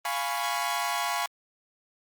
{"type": "chord", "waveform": "sawtooth", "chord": "C# dominant seventh", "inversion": "first", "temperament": "equal", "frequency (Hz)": [698.5, 830.6, 987.8, 1108.7], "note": ["E#5", "G#5", "B5", "C#6"], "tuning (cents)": [0, 0, 0, 0], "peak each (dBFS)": -29, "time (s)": [0.05, 1.26], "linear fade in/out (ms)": 2, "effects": ["Opus 32 kbps"]}